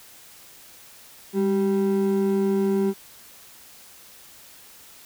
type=ring-modulated tone; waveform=triangle; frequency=293.7 Hz; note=D4; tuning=in tune; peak=-14 dBFS; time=1.33-2.94 s; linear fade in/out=50 ms; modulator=93.7 Hz; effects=white hiss -48 dBFS RMS until 5.05 s